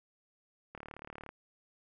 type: click train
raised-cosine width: 0.5 ms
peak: -30 dBFS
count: 21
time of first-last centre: 0.75-1.291 s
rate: 37 Hz
effects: none